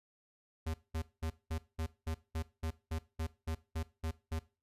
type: tone bursts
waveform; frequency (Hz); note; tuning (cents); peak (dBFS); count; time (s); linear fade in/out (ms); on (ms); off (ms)
square; 80.3; E2; -45; -35; 14; 0.66-4.394; 10; 81; 200
effects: noise-tail reverb RT60 0.3 s tail -18 dB re dry + resampled to 32000 Hz